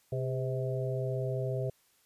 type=harmonic tone with a mistuned harmonic; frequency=128.9 Hz; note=C3; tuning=26 cents flat; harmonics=1 / 3 / 4 / 5; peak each=-32 / -37 / -38 / -39 dBFS; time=0.12-1.7 s; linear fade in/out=5 ms; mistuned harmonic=3; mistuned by=+64 cents; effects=white hiss -68 dBFS RMS until 2.05 s + resampled to 32000 Hz